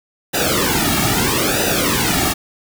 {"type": "noise with flanger", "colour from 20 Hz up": "pink", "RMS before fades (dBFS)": -17, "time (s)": [0.33, 2.34], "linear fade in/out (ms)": 20, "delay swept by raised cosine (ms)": [0.91, 2.01], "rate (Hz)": 0.77, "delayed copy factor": -0.95, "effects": []}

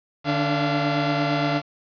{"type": "tone cluster", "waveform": "sawtooth", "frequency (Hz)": [148.8, 288.9, 685], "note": ["D3", "D4", "F5"], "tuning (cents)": [23, -28, -34], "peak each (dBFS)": -21, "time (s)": [0.24, 1.62], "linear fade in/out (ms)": 50, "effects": ["resampled to 11025 Hz", "7-bit"]}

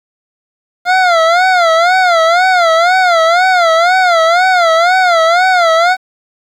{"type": "tone with vibrato", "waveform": "25% pulse", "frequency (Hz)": 698.5, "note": "F5", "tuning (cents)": 0, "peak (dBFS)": -3, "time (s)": [0.85, 5.97], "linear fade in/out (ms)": 50, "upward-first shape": "sine", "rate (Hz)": 2, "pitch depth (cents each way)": 130, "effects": ["low-pass 4000 Hz 12 dB/octave", "7-bit"]}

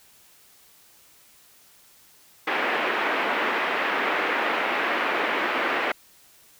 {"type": "band-pass noise", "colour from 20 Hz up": "white", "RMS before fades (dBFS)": -25, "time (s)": [2.47, 5.92], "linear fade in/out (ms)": 5, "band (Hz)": [270, 2300], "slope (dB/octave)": 24, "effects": ["white hiss -55 dBFS RMS until 6.59 s"]}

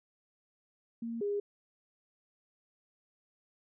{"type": "tone pair in turn", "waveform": "sine", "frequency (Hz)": [231.2, 407.9], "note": ["A#3", "G#4"], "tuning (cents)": [-14, -31], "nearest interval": "minor seventh", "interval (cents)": 983, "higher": "second", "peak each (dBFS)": [-35, -30], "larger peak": "second", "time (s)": [[1.02, 1.21], [1.21, 1.4]], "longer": "neither", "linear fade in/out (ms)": 5, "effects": []}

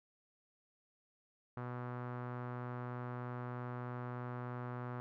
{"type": "tone with low-pass filter", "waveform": "sawtooth", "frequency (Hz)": 123.2, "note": "B2", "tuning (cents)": -4, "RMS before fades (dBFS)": -43, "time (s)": [1.57, 5], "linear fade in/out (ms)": 0, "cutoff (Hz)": 1300, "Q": 2.3, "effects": []}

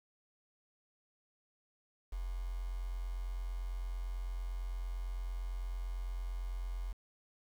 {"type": "tone with quantisation", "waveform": "sine", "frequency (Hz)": 44.46, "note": "F1", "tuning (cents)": 32, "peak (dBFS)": -36, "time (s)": [2.12, 6.93], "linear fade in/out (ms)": 10, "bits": 9, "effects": []}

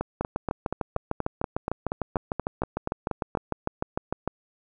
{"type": "two click trains", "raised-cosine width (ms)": 1, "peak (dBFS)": [-13, -12], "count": [15, 28], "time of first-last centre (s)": [[0.01, 3.351], [0.21, 4.276]], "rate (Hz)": [4.19, 6.64], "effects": []}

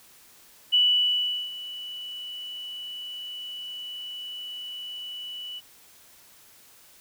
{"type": "tone with ADSR envelope", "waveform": "sine", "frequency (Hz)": 2960, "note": "F#7", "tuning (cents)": 0, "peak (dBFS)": -16, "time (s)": [0.72, 5.61], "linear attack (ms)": 21, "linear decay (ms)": 760, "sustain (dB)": -18, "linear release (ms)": 33, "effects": ["white hiss -54 dBFS RMS until 7 s"]}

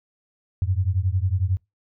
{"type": "beating tone pair", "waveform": "sine", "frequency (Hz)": [88.7, 99.7], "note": ["F2", "G2"], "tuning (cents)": [27, 30], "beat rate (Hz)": 11, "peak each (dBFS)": [-22, -23], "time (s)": [0.62, 1.57], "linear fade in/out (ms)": 0, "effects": ["noise-tail reverb RT60 0.2 s tail -23 dB re dry"]}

